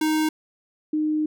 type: tone pair in turn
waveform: square / sine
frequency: 311.1 / 306.8 Hz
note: D#4 / D#4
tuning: 0 / -24 cents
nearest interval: unison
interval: 24 cents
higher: first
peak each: -20 dBFS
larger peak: neither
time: 0.01-0.29 / 0.93-1.26 s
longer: second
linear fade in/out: 5 ms
effects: none